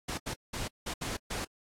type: noise bursts at uneven times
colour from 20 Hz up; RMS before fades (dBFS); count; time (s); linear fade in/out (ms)
pink; -35; 6; 0.08-0.18 / 0.26-0.34 / 0.53-0.68 / 0.86-0.94 / 1.01-1.17 / 1.3-1.45; 10
effects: low-pass 10000 Hz 12 dB/octave + AAC 64 kbps